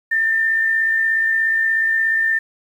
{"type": "tone with amplitude modulation", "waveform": "sine", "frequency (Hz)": 1797, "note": "A6", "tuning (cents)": 36, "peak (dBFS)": -13, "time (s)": [0.11, 2.39], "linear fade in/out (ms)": 10, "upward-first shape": "sine", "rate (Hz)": 56.8, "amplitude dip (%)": 35, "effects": ["8-bit"]}